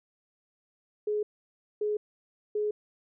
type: tone bursts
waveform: sine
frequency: 420.6 Hz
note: G#4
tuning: 22 cents sharp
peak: -26 dBFS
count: 3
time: 1.07-2.71 s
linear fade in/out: 5 ms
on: 160 ms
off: 580 ms
effects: none